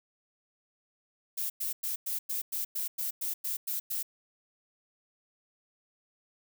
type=noise bursts; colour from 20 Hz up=violet; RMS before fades=-33 dBFS; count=12; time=1.37-4.03 s; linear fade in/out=10 ms; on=130 ms; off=100 ms; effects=none